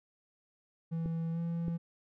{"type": "tone with pitch glide", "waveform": "triangle", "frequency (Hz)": [164.7, 168.26], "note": ["E3", "E3"], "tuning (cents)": [-1, 36], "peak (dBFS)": -30, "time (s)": [0.91, 1.78], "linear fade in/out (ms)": 20, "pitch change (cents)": 37, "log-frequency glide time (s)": [1.32, 1.39]}
{"type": "clicks", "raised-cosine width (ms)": 3, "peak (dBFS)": -27, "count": 2, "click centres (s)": [1.059, 1.682]}
{"effects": []}